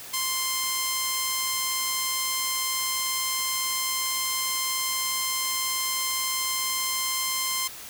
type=tone; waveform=5% pulse; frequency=1047 Hz; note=C6; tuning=1 cent sharp; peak=-13 dBFS; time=0.13-7.68 s; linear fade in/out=10 ms; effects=white hiss -41 dBFS RMS until 7.89 s